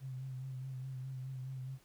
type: tone with vibrato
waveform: sine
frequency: 130.81 Hz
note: C3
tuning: in tune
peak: -40 dBFS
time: 0-1.79 s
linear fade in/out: 50 ms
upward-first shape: sine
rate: 4.8 Hz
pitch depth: 38 cents each way
effects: pink hiss -67 dBFS RMS until 1.84 s